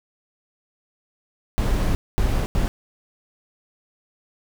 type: noise bursts at uneven times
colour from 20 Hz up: brown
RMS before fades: -20 dBFS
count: 3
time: 1.58-1.95 / 2.18-2.46 / 2.55-2.68 s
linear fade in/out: 0 ms
effects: none